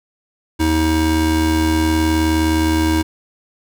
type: tone pair together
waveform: square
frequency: 79.3 / 317.2 Hz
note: D#2 / D#4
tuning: +33 / +33 cents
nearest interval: 2 octaves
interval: 2400 cents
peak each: -19 / -16 dBFS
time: 0.59-3.03 s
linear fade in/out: 20 ms
effects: none